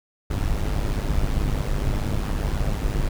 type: noise with amplitude modulation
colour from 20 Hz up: brown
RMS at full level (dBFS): -20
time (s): 0.3-3.09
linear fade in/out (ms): 10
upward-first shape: sine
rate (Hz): 102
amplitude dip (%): 70
effects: none